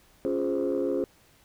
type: chord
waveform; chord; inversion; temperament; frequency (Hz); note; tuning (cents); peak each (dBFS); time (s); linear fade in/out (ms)
sine; Db major seventh; none; equal; 277.2 / 349.2 / 415.3 / 523.3; Db4 / F4 / Ab4 / C5; 0 / 0 / 0 / 0; -29; 0.25-1.04; 0
effects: tanh soft clip ceiling -19 dBFS + pink hiss -60 dBFS RMS until 1.44 s